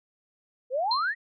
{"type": "exponential sweep", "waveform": "sine", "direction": "up", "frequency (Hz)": [480.2, 1951], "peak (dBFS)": -24, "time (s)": [0.7, 1.15], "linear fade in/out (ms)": 50}
{"type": "tone with exponential decay", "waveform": "sine", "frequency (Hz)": 4156, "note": "C8", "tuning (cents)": -12, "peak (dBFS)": -22, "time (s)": [0.91, 1.14], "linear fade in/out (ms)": 5, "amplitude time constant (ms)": 49}
{"effects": []}